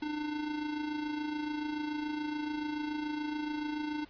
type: tone with amplitude modulation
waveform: square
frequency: 300.4 Hz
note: D4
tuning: 39 cents sharp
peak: -32 dBFS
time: 0.02-4.05 s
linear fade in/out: 5 ms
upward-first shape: sine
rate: 27 Hz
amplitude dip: 50%
effects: pink hiss -58 dBFS RMS until 4.09 s + resampled to 11025 Hz